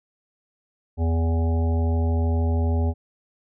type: harmonic tone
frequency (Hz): 82.4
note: E2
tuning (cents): 0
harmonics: 1 / 3 / 5 / 7 / 9 / 10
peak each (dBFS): -19 / -29 / -33 / -36 / -38 / -39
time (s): 0.97-2.94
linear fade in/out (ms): 50
effects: none